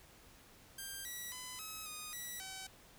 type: tone with pitch steps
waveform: 5% pulse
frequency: 1589 / 1942 / 1008 / 1283 / 1237 / 1948 / 763 Hz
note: G6 / B6 / B5 / E6 / D#6 / B6 / G5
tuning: +23 / -30 / +35 / -47 / -10 / -24 / -47 cents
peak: -33 dBFS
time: 0.78-2.67 s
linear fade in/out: 5 ms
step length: 270 ms
effects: pink hiss -61 dBFS RMS until 2.98 s